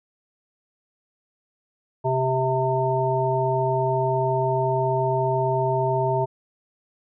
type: harmonic tone with a mistuned harmonic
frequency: 130.81 Hz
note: C3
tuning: in tune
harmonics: 1 / 3 / 5 / 7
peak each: -25 / -25 / -25 / -25 dBFS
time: 2.04-6.26 s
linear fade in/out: 20 ms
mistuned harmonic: 7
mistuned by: -16 cents
effects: none